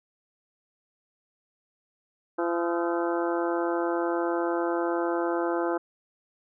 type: harmonic tone with a mistuned harmonic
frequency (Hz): 170.7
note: F3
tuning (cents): -39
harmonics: 2 / 3 / 4 / 5 / 6 / 7 / 8 / 9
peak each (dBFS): -27 / -31 / -33 / -35 / -37 / -38 / -39 / -40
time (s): 2.38-5.78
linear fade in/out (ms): 10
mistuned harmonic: 7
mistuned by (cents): +85
effects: none